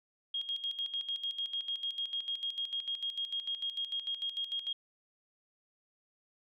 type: tone with tremolo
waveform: sine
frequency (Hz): 3257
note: G#7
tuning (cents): -34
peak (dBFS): -32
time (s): 0.34-4.73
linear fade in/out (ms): 5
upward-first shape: square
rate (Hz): 6.7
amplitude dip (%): 70
effects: none